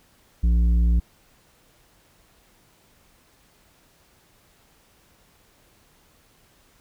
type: tone with tanh clipping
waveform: triangle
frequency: 58.2 Hz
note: A#1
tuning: 2 cents flat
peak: -17 dBFS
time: 0.43-1 s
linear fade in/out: 10 ms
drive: 12 dB
effects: pink hiss -59 dBFS RMS until 6.8 s